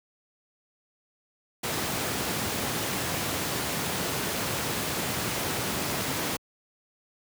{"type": "high-pass noise", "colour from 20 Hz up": "pink", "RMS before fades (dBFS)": -30, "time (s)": [1.63, 6.37], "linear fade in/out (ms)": 10, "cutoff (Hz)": 100, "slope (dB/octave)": 12, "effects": ["high-pass 60 Hz 12 dB/octave"]}